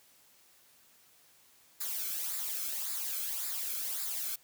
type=noise with flanger; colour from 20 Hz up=blue; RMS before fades=-36 dBFS; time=1.8-4.36 s; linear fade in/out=10 ms; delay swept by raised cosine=0.33 to 1.09 ms; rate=1.8 Hz; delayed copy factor=-0.6; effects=white hiss -63 dBFS RMS until 4.43 s + high-pass 60 Hz 12 dB/octave